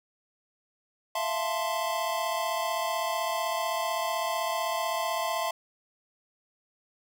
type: chord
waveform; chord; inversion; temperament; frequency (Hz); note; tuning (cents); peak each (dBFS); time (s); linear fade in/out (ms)
square; F major seventh; third; equal with one note detuned; 662.7 / 698.5 / 880 / 1046.5; E5 / F5 / A5 / C6; +9 / 0 / 0 / 0; -33 / -36 / -35 / -33; 1.15-5.51; 5
effects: none